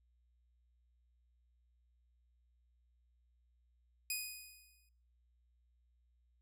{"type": "tone with exponential decay", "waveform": "10% pulse", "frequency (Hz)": 2489, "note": "D#7", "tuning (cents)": 0, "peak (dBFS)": -26, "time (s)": [4.1, 4.89], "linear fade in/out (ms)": 2, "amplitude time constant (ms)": 170, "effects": ["noise-tail reverb RT60 0.8 s tail -23 dB re dry", "added 60 Hz sine -70 dBFS peak until 6.41 s"]}